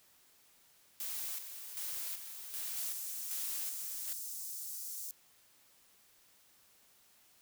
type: noise with tremolo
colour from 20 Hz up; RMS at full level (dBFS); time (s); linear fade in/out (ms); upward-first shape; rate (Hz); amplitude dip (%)
blue; -40; 1-4.13; 2; square; 1.3; 55
type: high-pass noise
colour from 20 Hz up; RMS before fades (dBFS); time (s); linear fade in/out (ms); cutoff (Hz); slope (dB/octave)
white; -43; 2.77-5.11; 0; 5700; 24
effects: white hiss -66 dBFS RMS until 7.41 s